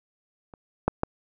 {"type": "clicks", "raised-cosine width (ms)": 1, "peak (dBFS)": [-30, -7, -9], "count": 3, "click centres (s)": [0.538, 0.88, 1.034], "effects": []}